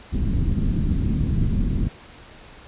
pink low-pass noise, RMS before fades -21 dBFS, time 0.12-1.89 s, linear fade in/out 20 ms, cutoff 260 Hz, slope 24 dB/octave, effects pink hiss -45 dBFS RMS until 2.67 s + resampled to 8000 Hz

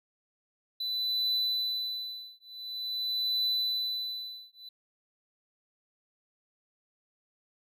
triangle tone with tremolo, 3994 Hz, B7, 19 cents sharp, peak -24 dBFS, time 0.8-4.69 s, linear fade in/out 5 ms, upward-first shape triangle, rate 0.47 Hz, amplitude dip 100%, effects none

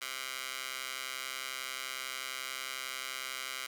15% pulse tone with high-pass filter, 131.2 Hz, C3, 5 cents sharp, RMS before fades -40 dBFS, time 0.01-3.67 s, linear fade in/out 10 ms, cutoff 1900 Hz, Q 1, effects none

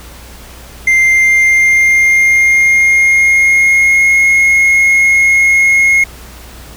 triangle tone with pitch glide, 2093 to 2156 Hz, C7 to C#7, 0 to -49 cents, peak -4 dBFS, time 0.87-6.04 s, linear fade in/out 5 ms, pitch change +51 cents, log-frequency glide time 0.97-4.19 s, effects added 60 Hz sine -34 dBFS peak until 6.76 s + pink hiss -35 dBFS RMS until 6.76 s

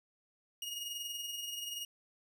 sawtooth tone with amplitude modulation, 2869 Hz, F7, 46 cents sharp, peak -34 dBFS, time 0.62-1.85 s, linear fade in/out 2 ms, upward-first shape sine, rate 21 Hz, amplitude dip 45%, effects none

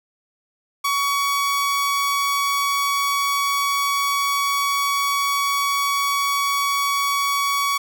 sawtooth tone, 1126 Hz, C#6, 27 cents sharp, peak -15 dBFS, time 0.84-7.78 s, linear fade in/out 10 ms, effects none

